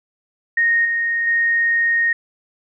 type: tone with level steps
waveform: sine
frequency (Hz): 1858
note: A#6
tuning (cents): -6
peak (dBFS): -13 / -17 / -14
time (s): 0.57-2.13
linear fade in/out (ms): 5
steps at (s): 0.85 / 1.27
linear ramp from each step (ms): 2
effects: none